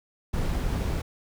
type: noise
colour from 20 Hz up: brown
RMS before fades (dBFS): -27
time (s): 0.33-1.02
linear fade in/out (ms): 10
effects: none